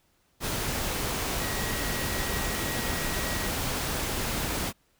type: tone in noise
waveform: sine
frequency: 1907 Hz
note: A#6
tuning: 39 cents sharp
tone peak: -38 dBFS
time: 1.37-3.52 s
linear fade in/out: 50 ms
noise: pink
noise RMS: -30 dBFS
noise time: 0.4-4.73 s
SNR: -11 dB
effects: pink hiss -68 dBFS RMS until 4.99 s